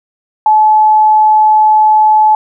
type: tone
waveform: sine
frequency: 860 Hz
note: A5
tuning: 40 cents flat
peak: -4 dBFS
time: 0.46-2.35 s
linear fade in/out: 2 ms
effects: none